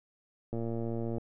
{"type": "click train", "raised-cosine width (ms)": 2, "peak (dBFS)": -23, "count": 76, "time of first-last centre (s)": [0.53, 1.182], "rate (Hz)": 115, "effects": []}